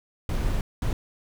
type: noise bursts at uneven times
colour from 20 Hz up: brown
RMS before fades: -25 dBFS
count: 2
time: 0.29-0.61 / 0.82-0.93 s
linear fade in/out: 2 ms
effects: none